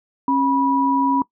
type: tone pair together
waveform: sine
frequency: 272.3 / 976 Hz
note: C#4 / B5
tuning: -31 / -21 cents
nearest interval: octave + minor seventh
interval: 2210 cents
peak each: -18 dBFS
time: 0.28-1.22 s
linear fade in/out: 2 ms
effects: noise-tail reverb RT60 0.1 s tail -21 dB re dry